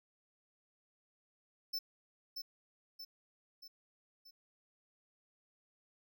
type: tone with echo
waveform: square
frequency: 5290 Hz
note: E8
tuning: 5 cents sharp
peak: -36 dBFS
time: 1.73-1.79 s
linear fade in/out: 10 ms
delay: 630 ms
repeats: 4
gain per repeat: -5 dB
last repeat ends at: 4.31 s
effects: none